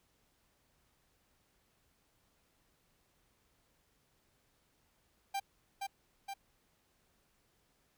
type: tone with echo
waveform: 45% pulse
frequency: 790 Hz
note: G5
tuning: 13 cents sharp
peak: -34 dBFS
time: 5.34-5.4 s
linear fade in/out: 10 ms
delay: 470 ms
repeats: 2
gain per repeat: -3 dB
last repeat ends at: 6.34 s
effects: pink hiss -74 dBFS RMS until 7.97 s